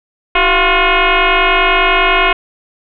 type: tone with frequency modulation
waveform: sine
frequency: 739 Hz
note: F#5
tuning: 2 cents flat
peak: -8 dBFS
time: 0.35-2.33 s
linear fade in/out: 5 ms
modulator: 357 Hz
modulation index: 6
effects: none